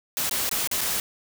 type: noise with dropouts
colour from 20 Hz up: white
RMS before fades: -26 dBFS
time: 0.17-1 s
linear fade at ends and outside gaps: 1 ms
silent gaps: 0.295-0.311 / 0.493-0.513 / 0.674-0.713 / 0.809-0.813 s
effects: none